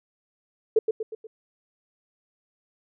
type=tone with echo; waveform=sine; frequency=440 Hz; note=A4; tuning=in tune; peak=-14 dBFS; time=0.76-0.79 s; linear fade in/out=5 ms; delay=120 ms; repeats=4; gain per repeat=-6 dB; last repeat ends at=1.27 s; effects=none